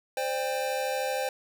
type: tone cluster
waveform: square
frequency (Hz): 521 / 594 / 798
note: C5 / D5 / G5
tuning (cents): -7 / +20 / +31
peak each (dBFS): -31 / -36 / -33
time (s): 0.17-1.29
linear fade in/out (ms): 2
effects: none